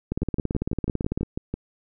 two click trains, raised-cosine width 3 ms, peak -14 / -12 dBFS, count 9 / 21, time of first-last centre 0.22-1.54 / 0.12-1.231 s, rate 6.06 / 18 Hz, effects none

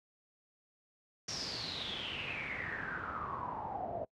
pink noise with low-pass filter sweep, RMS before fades -40 dBFS, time 1.28-4.05 s, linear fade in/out 5 ms, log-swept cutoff 5700 to 630 Hz, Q 9.7, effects noise-tail reverb RT60 0.1 s tail -23 dB re dry + high-pass 80 Hz 12 dB/octave

